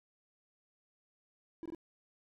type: tone bursts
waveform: triangle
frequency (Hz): 329.6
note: E4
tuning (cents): 0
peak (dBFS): -38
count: 3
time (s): 1.63-1.748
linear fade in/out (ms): 0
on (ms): 26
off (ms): 20
effects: none